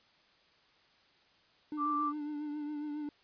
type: tone with vibrato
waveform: triangle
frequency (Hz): 297.2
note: D4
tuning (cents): +21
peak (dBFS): -34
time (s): 1.72-3.09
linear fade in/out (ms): 2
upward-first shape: triangle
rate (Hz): 7.3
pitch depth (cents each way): 42
type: tone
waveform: sine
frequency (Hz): 1174.7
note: D6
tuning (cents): 0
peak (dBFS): -30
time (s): 1.77-2.13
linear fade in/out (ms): 50
effects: white hiss -66 dBFS RMS until 3.23 s + resampled to 11025 Hz